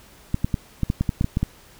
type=clicks; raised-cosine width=5 ms; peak=-8 dBFS; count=11; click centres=0.344 / 0.445 / 0.542 / 0.833 / 0.901 / 1.01 / 1.092 / 1.211 / 1.244 / 1.371 / 1.43 s; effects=pink hiss -50 dBFS RMS until 1.79 s